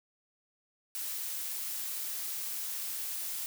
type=noise; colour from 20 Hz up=blue; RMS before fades=-37 dBFS; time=0.95-3.46 s; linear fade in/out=0 ms; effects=none